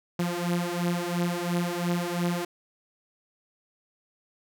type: beating tone pair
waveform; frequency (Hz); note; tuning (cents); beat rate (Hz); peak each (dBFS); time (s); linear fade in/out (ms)
sawtooth; 172.9 / 175.8; F3 / F3; -17 / +12; 2.9; -25; 0.19-2.45; 5
effects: none